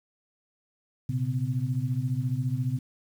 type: tone cluster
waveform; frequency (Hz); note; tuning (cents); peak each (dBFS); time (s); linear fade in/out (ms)
sine; 120.1 / 134.6 / 253.2; B2 / C3 / B3; -48 / +49 / +43; -29 / -28 / -35; 1.09-2.79; 5
effects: 9-bit